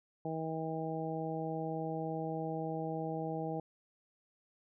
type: harmonic tone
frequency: 160.2 Hz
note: E3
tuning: 49 cents flat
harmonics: 1 / 2 / 3 / 4 / 5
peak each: -40 / -41 / -41 / -43 / -42 dBFS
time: 0.25-3.6 s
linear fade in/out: 2 ms
effects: none